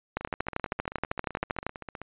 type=two click trains; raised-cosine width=0.5 ms; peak=-23 / -12 dBFS; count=29 / 20; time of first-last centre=0.21-2.016 / 0.17-1.666 s; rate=15.5 / 12.7 Hz; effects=resampled to 8000 Hz